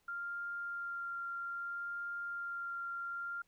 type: tone with vibrato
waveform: sine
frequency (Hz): 1392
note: F6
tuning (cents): -6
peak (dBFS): -38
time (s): 0.08-3.42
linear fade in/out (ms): 5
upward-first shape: sine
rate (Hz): 0.62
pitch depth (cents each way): 9
effects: pink hiss -75 dBFS RMS until 3.47 s